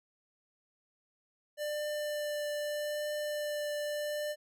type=tone with vibrato; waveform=square; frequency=594 Hz; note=D5; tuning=20 cents sharp; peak=-34 dBFS; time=1.57-4.36 s; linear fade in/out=50 ms; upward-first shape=triangle; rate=0.8 Hz; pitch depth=10 cents each way; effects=none